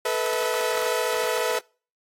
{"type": "chord", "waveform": "sawtooth", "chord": "A suspended second", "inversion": "none", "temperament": "equal with one note detuned", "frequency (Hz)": [440, 493.9, 643.1], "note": ["A4", "B4", "E5"], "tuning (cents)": [0, 0, -43], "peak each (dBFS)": [-24, -22, -25], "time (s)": [0.05, 1.59], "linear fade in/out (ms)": 5, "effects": ["noise-tail reverb RT60 0.4 s tail -26 dB re dry", "AAC 48 kbps"]}